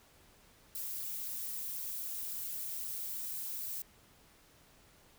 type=noise with flanger; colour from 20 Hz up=violet; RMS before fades=-40 dBFS; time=0.75-3.82 s; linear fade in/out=2 ms; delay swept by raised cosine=0.31 to 3.81 ms; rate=3.8 Hz; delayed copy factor=-0.5; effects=pink hiss -63 dBFS RMS until 5.18 s